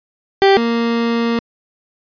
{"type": "tone pair in turn", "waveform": "30% pulse", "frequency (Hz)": [391.5, 232.8], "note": ["G4", "A#3"], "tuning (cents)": [-2, -2], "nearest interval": "major sixth", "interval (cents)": 900, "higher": "first", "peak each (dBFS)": [-5, -12], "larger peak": "first", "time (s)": [[0.42, 0.57], [0.57, 1.39]], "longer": "second", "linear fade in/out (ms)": 0, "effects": ["resampled to 11025 Hz"]}